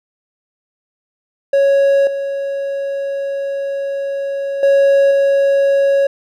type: tone with level steps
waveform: triangle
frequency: 554 Hz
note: C#5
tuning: 1 cent flat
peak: -7 / -16 / -6 / -8 dBFS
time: 1.53-6.07 s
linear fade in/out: 5 ms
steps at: 2.07 / 4.63 / 5.11 s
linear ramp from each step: 2 ms
effects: none